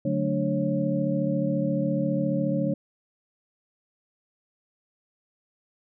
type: tone cluster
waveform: sine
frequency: 145.3 / 184.6 / 218.9 / 293.4 / 548 Hz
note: D3 / F#3 / A3 / D4 / C#5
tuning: -18 / -4 / -9 / -2 / -20 cents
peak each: -29 dBFS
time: 0.05-2.74 s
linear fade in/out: 5 ms
effects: none